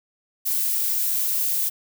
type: noise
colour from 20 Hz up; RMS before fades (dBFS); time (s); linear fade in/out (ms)
violet; -23; 0.45-1.7; 20
effects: none